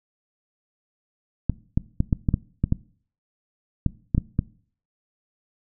clicks, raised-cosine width 5 ms, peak -7 dBFS, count 12, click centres 1.497 / 1.775 / 2.004 / 2.128 / 2.288 / 2.341 / 2.64 / 2.724 / 3.863 / 4.148 / 4.18 / 4.391 s, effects noise-tail reverb RT60 0.5 s tail -21 dB re dry

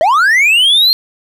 triangle linear sweep, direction up, 594 to 4254 Hz, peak -5 dBFS, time 0.01-0.93 s, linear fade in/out 0 ms, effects none

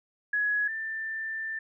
sine tone pair in turn, 1679 / 1779.2 Hz, G#6 / A6, +18 / +19 cents, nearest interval minor second, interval 101 cents, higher second, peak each -24 / -31 dBFS, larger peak first, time 0.33-0.68 / 0.68-1.59 s, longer second, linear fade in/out 5 ms, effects none

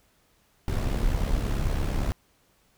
brown noise with amplitude modulation, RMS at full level -23 dBFS, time 0.68-2.12 s, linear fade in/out 0 ms, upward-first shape sine, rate 68.9 Hz, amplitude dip 60%, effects pink hiss -65 dBFS RMS until 2.77 s

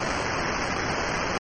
violet noise with sample-and-hold, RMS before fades -27 dBFS, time 0-1.38 s, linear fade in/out 5 ms, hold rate 3675 Hz, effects MP3 32 kbps

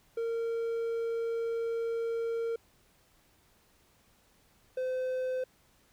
triangle tone pair in turn, 460.2 / 512.9 Hz, A#4 / C5, -22 / -35 cents, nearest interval major second, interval 187 cents, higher second, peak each -28 / -28 dBFS, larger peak neither, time 0.17-2.56 / 4.77-5.44 s, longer first, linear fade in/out 5 ms, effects pink hiss -66 dBFS RMS until 5.92 s

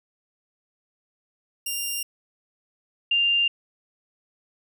10% pulse / sine tone pair in turn, 2794 / 2794 Hz, F7 / F7, 0 / 0 cents, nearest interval unison, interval 0 cents, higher neither, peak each -18 dBFS, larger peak neither, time 1.66-2.03 / 3.11-3.48 s, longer neither, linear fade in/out 5 ms, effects none

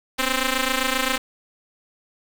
5% pulse ring-modulated tone, 261.6 Hz, C4, in tune, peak -6 dBFS, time 0.18-1.18 s, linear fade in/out 10 ms, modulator 771 Hz, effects none

